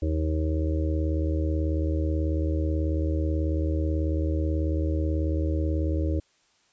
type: harmonic tone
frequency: 78.3 Hz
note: D#2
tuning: 11 cents sharp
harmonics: 1 / 2 / 4 / 5 / 6 / 7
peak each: -24 / -38 / -30 / -37 / -39 / -36 dBFS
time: 0.02-6.2 s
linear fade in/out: 5 ms
effects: white hiss -65 dBFS RMS until 6.72 s + resampled to 16000 Hz